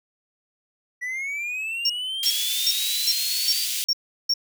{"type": "linear sweep", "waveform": "triangle", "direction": "up", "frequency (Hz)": [1942, 4699], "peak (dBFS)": -25, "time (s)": [1.01, 3.66], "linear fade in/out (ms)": 20}
{"type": "tone bursts", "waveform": "triangle", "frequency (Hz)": 5510, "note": "F8", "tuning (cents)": -24, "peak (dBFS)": -17, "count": 7, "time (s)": [1.85, 4.339], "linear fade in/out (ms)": 5, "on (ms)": 47, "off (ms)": 360}
{"type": "high-pass noise", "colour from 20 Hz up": "pink", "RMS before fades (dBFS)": -27, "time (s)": [2.23, 3.84], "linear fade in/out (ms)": 0, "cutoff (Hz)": 2900, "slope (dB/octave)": 24}
{"effects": []}